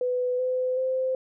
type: tone with pitch steps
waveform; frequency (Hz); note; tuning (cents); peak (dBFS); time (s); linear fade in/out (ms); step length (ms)
sine; 498.4 / 508.6 / 519; B4 / C5 / C5; +16 / -49 / -14; -23; 0.01-1.15; 2; 380
effects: none